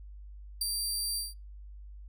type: tone with ADSR envelope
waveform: 20% pulse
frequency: 4699 Hz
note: D8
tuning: in tune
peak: -21 dBFS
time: 0.61-1.34 s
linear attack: 4 ms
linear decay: 21 ms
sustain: -4 dB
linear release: 170 ms
effects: noise-tail reverb RT60 0.2 s tail -22 dB re dry + added 50 Hz sine -44 dBFS peak until 2.08 s